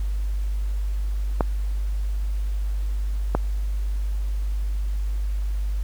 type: clicks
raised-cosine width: 1 ms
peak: -6 dBFS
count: 2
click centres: 1.408 / 3.35 s
effects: added 50 Hz sine -22 dBFS peak until 5.83 s + pink hiss -49 dBFS RMS until 5.83 s